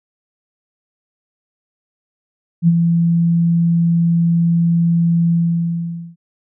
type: tone with ADSR envelope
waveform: sine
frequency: 168.8 Hz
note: E3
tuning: 41 cents sharp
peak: -6 dBFS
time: 2.62-6.16 s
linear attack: 57 ms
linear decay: 38 ms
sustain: -5 dB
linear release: 840 ms
effects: none